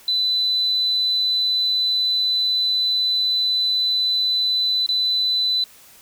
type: tone with dropouts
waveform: sine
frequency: 4002 Hz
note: B7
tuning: 22 cents sharp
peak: -17 dBFS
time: 0.08-5.64 s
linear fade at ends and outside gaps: 2 ms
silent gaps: 4.863-4.889 s
effects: white hiss -48 dBFS RMS until 6.01 s